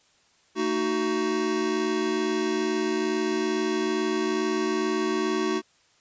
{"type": "chord", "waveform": "square", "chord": "D# diminished", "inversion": "second", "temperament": "just", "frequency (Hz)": [224, 311.1, 373.4], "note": ["A3", "D#4", "F#4"], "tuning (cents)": [31, 0, 16], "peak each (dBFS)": [-32, -29, -27], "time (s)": [0.55, 5.62], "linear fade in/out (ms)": 50, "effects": ["white hiss -62 dBFS RMS until 6 s", "resampled to 16000 Hz"]}